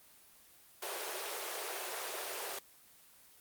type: high-pass noise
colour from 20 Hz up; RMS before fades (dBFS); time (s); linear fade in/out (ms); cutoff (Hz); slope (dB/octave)
pink; -40; 0.82-2.59; 5; 360; 96
effects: white hiss -61 dBFS RMS until 3.4 s + Opus 24 kbps